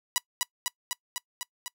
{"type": "tone with echo", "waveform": "5% pulse", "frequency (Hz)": 980, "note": "B5", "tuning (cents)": -14, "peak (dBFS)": -10, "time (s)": [0.16, 0.18], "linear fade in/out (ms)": 0, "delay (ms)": 250, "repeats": 6, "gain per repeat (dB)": -2, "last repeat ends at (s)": 1.68, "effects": ["noise-tail reverb RT60 0.1 s tail -25 dB re dry"]}